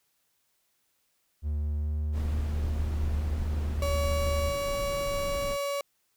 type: tone with pitch glide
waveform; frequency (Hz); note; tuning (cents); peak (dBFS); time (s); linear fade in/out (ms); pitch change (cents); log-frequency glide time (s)
triangle; 74.4 to 75.31; D2 to D2; +23 to +44; -25; 1.42-4.53; 50; +21; 1.58-2.17
type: noise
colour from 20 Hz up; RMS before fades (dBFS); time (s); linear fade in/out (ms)
brown; -36; 2.12-5.57; 50
type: tone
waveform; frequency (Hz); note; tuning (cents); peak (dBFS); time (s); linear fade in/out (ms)
35% pulse; 565; C#5; +33; -27; 3.82-5.81; 2
effects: white hiss -73 dBFS RMS until 6.16 s